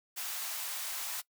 white high-pass noise, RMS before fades -38 dBFS, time 0.16-1.22 s, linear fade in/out 20 ms, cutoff 680 Hz, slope 24 dB/octave, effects noise-tail reverb RT60 0.1 s tail -21 dB re dry

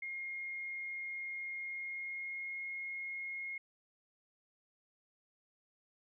sine tone with pitch glide, 2138 to 2152 Hz, C7 to C7, +37 to +48 cents, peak -39 dBFS, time 0.02-3.58 s, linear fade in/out 5 ms, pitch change +11 cents, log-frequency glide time 1.6-2.61 s, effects none

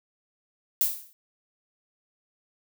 violet noise with exponential decay, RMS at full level -20 dBFS, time 0.81-1.13 s, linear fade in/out 0 ms, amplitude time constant 69 ms, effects none

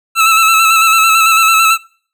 25% pulse tone with vibrato, 1318.5 Hz, E6, in tune, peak -3 dBFS, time 0.15-1.78 s, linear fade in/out 50 ms, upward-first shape square, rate 9 Hz, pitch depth 27 cents each way, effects noise-tail reverb RT60 0.5 s tail -25 dB re dry

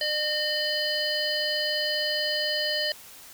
harmonic tone with a mistuned harmonic, 604 Hz, D5, 48 cents sharp, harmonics 1 / 3 / 5 / 7 / 8, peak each -31 / -31 / -31 / -31 / -31 dBFS, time 0.01-2.92 s, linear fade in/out 2 ms, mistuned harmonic 3, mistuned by +18 cents, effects white hiss -47 dBFS RMS until 3.33 s

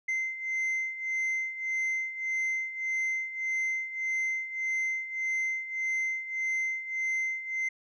sine beating tone pair, 2073 / 2074.7 Hz, C7 / C7, -17 / -15 cents, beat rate 1.7 Hz, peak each -32 / -28 dBFS, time 0.08-7.69 s, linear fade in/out 10 ms, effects tanh soft clip ceiling -26 dBFS

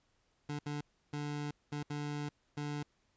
25% pulse tone bursts at uneven times, 146.83 Hz, D3, in tune, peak -33 dBFS, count 6, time 0.49-0.59 / 0.66-0.81 / 1.13-1.51 / 1.72-1.83 / 1.9-2.29 / 2.57-2.83 s, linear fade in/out 5 ms, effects pink hiss -75 dBFS RMS until 3.16 s + resampled to 16000 Hz

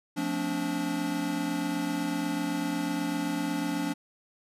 square tone cluster, 176.5 / 222.1 / 260.6 / 288.6 Hz, F3 / A3 / C4 / D4, +19 / +16 / -7 / -30 cents, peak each -36 / -38 / -37 / -31 dBFS, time 0.16-3.94 s, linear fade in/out 20 ms, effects resampled to 32000 Hz

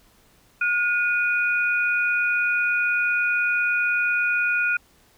sine tone pair together, 1436 / 2466 Hz, F6 / D#7, +48 / -16 cents, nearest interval major sixth, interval 936 cents, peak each -21 / -23 dBFS, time 0.61-4.77 s, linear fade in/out 5 ms, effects pink hiss -58 dBFS RMS until 5.17 s

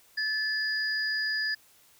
sine tone pair together, 1737 / 4913 Hz, A6 / D#8, -23 / -23 cents, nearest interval octave + tritone, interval 1800 cents, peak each -28 / -32 dBFS, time 0.17-1.55 s, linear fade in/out 10 ms, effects white hiss -60 dBFS RMS until 1.99 s

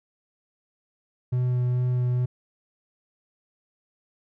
triangle tone with vibrato, 124.5 Hz, B2, 14 cents sharp, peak -19 dBFS, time 1.32-2.26 s, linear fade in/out 10 ms, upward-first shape sine, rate 2.3 Hz, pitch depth 10 cents each way, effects none

